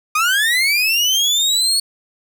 30% pulse linear sweep, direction up, 1205 to 4400 Hz, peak -11 dBFS, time 0.15-1.8 s, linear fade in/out 5 ms, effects none

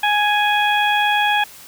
harmonic tone, 832 Hz, G#5, 3 cents sharp, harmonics 1 / 2 / 3 / 4, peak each -17 / -20 / -22 / -23 dBFS, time 0.03-1.44 s, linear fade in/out 5 ms, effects white hiss -41 dBFS RMS until 1.67 s

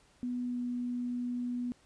sine tone with pitch glide, 246.4 to 244.7 Hz, B3 to B3, -4 to -16 cents, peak -32 dBFS, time 0.23-1.72 s, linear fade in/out 0 ms, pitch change -12 cents, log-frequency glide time 0.44-0.58 s, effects pink hiss -65 dBFS RMS until 1.85 s + resampled to 22050 Hz

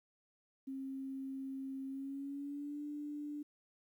sine tone with pitch glide, 268.3 to 294.3 Hz, C4 to D4, +44 to +4 cents, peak -40 dBFS, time 0.67-3.43 s, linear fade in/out 10 ms, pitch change +160 cents, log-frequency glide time 1.87-2.83 s, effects 12-bit

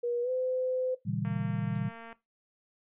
sine tone with pitch glide, 479.6 to 511.1 Hz, A#4 to C5, +49 to -41 cents, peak -28 dBFS, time 0.03-0.95 s, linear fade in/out 10 ms, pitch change +110 cents, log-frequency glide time 0.22-0.3 s
sine chord, A# diminished seventh, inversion none, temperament equal with one note detuned, 116.54 / 138.59 / 160.96 / 196 Hz, A#2 / C#3 / E3 / G3, 0 / 0 / -41 / 0 cents, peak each -35 dBFS, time 1.05-1.9 s, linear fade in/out 20 ms
click train, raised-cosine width 0.5 ms, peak -32 dBFS, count 202, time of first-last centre 1.25-2.128 s, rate 229 Hz
blue noise with exponential decay, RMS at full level -45 dBFS, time 1.75-1.87 s, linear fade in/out 0 ms, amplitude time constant 25 ms
effects noise-tail reverb RT60 0.2 s tail -17 dB re dry + resampled to 8000 Hz

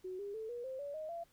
sine tone with pitch steps, 370.4 / 403.9 / 440.5 / 480.3 / 523.8 / 571.2 / 622.9 / 679.3 Hz, F#4 / G#4 / A4 / B4 / C5 / D5 / D#5 / F5, +2 / -48 / +2 / -48 / +2 / -48 / +2 / -48 cents, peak -40 dBFS, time 0.04-1.24 s, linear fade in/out 10 ms, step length 150 ms, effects pink hiss -70 dBFS RMS until 1.32 s

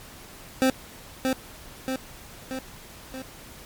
25% pulse tone with echo, 261.6 Hz, C4, in tune, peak -14 dBFS, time 0.62-0.7 s, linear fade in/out 0 ms, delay 630 ms, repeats 4, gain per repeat -4 dB, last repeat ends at 3.22 s, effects pink hiss -45 dBFS RMS until 3.65 s + MP3 96 kbps

